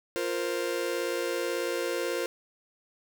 45% pulse chord, F suspended fourth, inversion none, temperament just, 349.2 / 465.6 / 523.8 Hz, F4 / Bb4 / C5, 0 / -2 / +2 cents, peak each -33 dBFS, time 0.16-2.26 s, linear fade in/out 0 ms, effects none

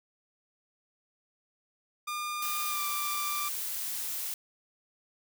sawtooth tone with pitch glide, 1207 to 1180.1 Hz, D6 to D6, +47 to +8 cents, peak -29 dBFS, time 2.07-3.49 s, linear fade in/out 10 ms, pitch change -39 cents, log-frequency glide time 2.67-2.81 s
blue noise, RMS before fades -35 dBFS, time 2.42-4.34 s, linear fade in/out 2 ms
effects none

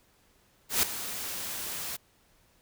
white noise with ADSR envelope, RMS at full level -23 dBFS, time 0.69-1.97 s, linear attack 140 ms, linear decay 4 ms, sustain -13 dB, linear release 16 ms, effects pink hiss -65 dBFS RMS until 2.61 s

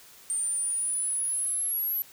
sine exponential sweep, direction up, 8870 to 11840 Hz, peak -26 dBFS, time 0.3-2.02 s, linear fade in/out 0 ms, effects white hiss -52 dBFS RMS until 2.12 s

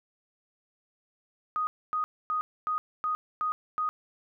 sine tone bursts, 1244.5 Hz, D#6, in tune, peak -26 dBFS, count 7, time 1.56-3.89 s, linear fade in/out 0 ms, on 110 ms, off 260 ms, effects none

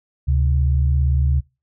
sine tone pair together, 72.44 / 130 Hz, D2 / C3, -23 / -11 cents, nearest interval minor seventh, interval 1012 cents, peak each -15 / -21 dBFS, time 0.27-1.41 s, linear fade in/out 20 ms, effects noise-tail reverb RT60 0.3 s tail -26 dB re dry

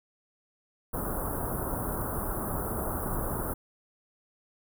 pink band-stop noise, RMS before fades -32 dBFS, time 0.93-3.54 s, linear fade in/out 10 ms, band 1400 to 10000 Hz, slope 48 dB/octave, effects none

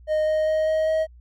triangle tone with pitch steps, 618 / 621.9 / 625.9 / 629.9 / 633.9 Hz, D#5 / D#5 / D#5 / D#5 / D#5, -12 / -1 / +10 / +21 / +32 cents, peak -17 dBFS, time 0.07-1.07 s, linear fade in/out 50 ms, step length 200 ms, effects added 60 Hz sine -45 dBFS peak until 1.2 s

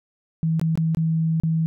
sine tone with dropouts, 161.7 Hz, E3, 33 cents flat, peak -18 dBFS, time 0.43-1.66 s, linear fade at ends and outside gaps 0 ms, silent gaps 0.596-0.614 / 0.755-0.775 / 0.948-0.971 / 1.4-1.435 s, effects none

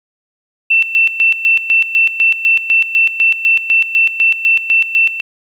sine tone with tremolo, 2683 Hz, E7, 30 cents sharp, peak -7 dBFS, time 0.7-5.21 s, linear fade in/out 10 ms, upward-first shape square, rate 4 Hz, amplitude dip 75%, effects 8-bit

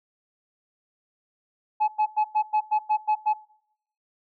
sine tone bursts, 854 Hz, G#5, 48 cents sharp, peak -16 dBFS, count 9, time 1.8-3.338 s, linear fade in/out 20 ms, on 82 ms, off 100 ms, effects noise-tail reverb RT60 0.7 s tail -23 dB re dry + tanh soft clip ceiling -17 dBFS

